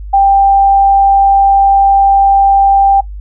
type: tone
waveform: sine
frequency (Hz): 789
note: G5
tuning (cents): +11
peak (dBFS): -4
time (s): 0.13-3.01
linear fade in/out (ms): 10
effects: noise-tail reverb RT60 0.1 s tail -19 dB re dry + added 50 Hz sine -22 dBFS peak until 3.2 s